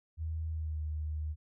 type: tone with pitch glide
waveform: sine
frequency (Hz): 80 to 76.79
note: D#2 to D#2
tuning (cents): +49 to -22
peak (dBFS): -33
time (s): 0.17-1.36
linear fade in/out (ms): 50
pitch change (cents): -71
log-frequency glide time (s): 0.5-0.8
effects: none